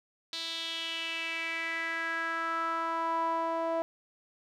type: tone with band-pass filter sweep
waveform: sawtooth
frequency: 329.6 Hz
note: E4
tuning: in tune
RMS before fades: -33 dBFS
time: 0.33-3.82 s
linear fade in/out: 0 ms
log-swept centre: 4000 to 740 Hz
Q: 4.5
effects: none